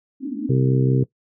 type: band-pass noise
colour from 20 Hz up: white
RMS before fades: -26 dBFS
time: 0.2-0.51 s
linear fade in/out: 50 ms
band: 230 to 300 Hz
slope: 96 dB/octave
type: harmonic tone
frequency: 65.41 Hz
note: C2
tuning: in tune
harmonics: 2 / 3 / 4 / 5 / 6 / 7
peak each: -16 / -28 / -24 / -28 / -26 / -27 dBFS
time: 0.49-1.04 s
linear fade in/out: 10 ms
effects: noise-tail reverb RT60 0.1 s tail -18 dB re dry